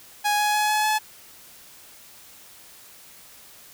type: tone with pitch steps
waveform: sawtooth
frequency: 830.6 / 837.3 / 844.1 / 851 / 857.9 Hz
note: G#5 / G#5 / G#5 / G#5 / A5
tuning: 0 / +14 / +28 / +42 / -44 cents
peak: -16 dBFS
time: 0.24-0.99 s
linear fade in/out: 20 ms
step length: 150 ms
effects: white hiss -48 dBFS RMS until 3.73 s